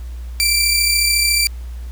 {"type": "tone pair together", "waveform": "20% pulse", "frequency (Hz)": [2349, 4664], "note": ["D7", "D8"], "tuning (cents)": [0, -13], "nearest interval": "octave", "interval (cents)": 1187, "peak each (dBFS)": -11, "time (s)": [0.4, 1.47], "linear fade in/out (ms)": 0, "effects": ["added 60 Hz sine -26 dBFS peak until 1.91 s", "pink hiss -48 dBFS RMS until 1.91 s"]}